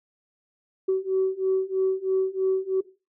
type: beating tone pair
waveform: sine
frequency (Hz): 377.9 / 381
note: F#4 / G4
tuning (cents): +37 / -49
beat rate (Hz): 3.1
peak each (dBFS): -24 / -23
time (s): 0.88-2.81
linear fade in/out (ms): 10
effects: noise-tail reverb RT60 0.3 s tail -17 dB re dry + tanh soft clip ceiling -15 dBFS